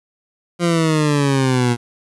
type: exponential sweep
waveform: 20% pulse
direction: down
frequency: 175.1 to 118.6 Hz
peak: -9 dBFS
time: 0.59-1.77 s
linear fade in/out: 50 ms
effects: resampled to 24000 Hz + 8-bit